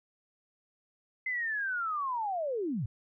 sine linear sweep, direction down, 2069 to 92.5 Hz, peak -30 dBFS, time 1.26-2.86 s, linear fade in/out 5 ms, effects none

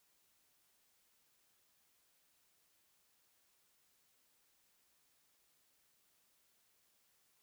silence, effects white hiss -75 dBFS RMS until 7.42 s

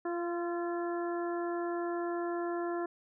harmonic tone with a mistuned harmonic, 345.4 Hz, F4, 19 cents flat, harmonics 1 / 2 / 3 / 4 / 5, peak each -33 / -39 / -43 / -45 / -47 dBFS, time 0.05-2.86 s, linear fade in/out 5 ms, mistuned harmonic 4, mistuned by -22 cents, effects none

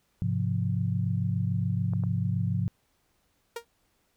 sine chord, F minor, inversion first, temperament equal, 103.83 / 130.81 / 174.61 Hz, Ab2 / C3 / F3, 0 / 0 / 0 cents, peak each -28 / -30 / -30 dBFS, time 0.22-2.68 s, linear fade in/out 0 ms
clicks, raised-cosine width 1 ms, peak -29 dBFS, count 2, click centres 1.935 / 2.037 s
sawtooth tone with exponential decay, 467.6 Hz, A#4, 5 cents sharp, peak -26 dBFS, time 3.56-3.65 s, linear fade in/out 5 ms, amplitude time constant 19 ms
effects pink hiss -71 dBFS RMS until 4.16 s

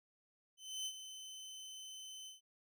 25% pulse tone with ADSR envelope, 3053 Hz, G7, 46 cents flat, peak -35 dBFS, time 0.57-2.41 s, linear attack 290 ms, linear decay 60 ms, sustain -10 dB, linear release 140 ms, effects none

